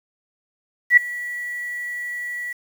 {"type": "tone with ADSR envelope", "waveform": "sine", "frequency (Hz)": 1948, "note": "B6", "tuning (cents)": -24, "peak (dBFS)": -5, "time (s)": [0.9, 2.53], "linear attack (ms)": 71, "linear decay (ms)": 6, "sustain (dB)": -21, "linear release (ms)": 8, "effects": ["7-bit"]}